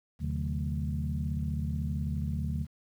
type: tone cluster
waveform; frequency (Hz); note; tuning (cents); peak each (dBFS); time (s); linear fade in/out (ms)
sine; 78.4 / 131.1 / 149.7 / 185.2 / 221.5; D#2 / C3 / D3 / F#3 / A3; +14 / +4 / +33 / +2 / +12; -32 / -39 / -34 / -39 / -38; 0.19-2.67; 50
effects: tanh soft clip ceiling -19 dBFS + 10-bit